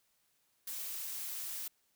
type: noise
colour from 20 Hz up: blue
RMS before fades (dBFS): -41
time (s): 0.67-1.68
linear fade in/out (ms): 5
effects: white hiss -75 dBFS RMS until 1.95 s